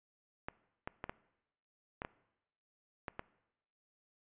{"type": "clicks", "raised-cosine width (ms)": 0.5, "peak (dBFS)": -24, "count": 8, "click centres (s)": [0.485, 0.875, 1.041, 1.095, 2.019, 2.049, 3.082, 3.194], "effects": ["noise-tail reverb RT60 0.9 s tail -20 dB re dry", "resampled to 8000 Hz"]}